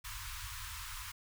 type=band-stop noise; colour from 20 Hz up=pink; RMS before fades=-44 dBFS; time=0.04-1.12 s; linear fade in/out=10 ms; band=110 to 940 Hz; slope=96 dB/octave; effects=none